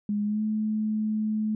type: tone with pitch glide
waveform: sine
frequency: 207 to 215.3 Hz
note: G#3 to A3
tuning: -5 to -37 cents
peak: -24 dBFS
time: 0.09-1.55 s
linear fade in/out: 2 ms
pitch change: +68 cents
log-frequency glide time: 0.24-0.42 s
effects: none